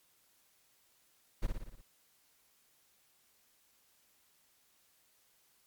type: noise with echo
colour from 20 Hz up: brown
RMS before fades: -31 dBFS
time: 1.42-1.47 s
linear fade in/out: 10 ms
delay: 58 ms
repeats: 6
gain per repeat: -4 dB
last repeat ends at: 1.818 s
effects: white hiss -70 dBFS RMS until 5.66 s + MP3 96 kbps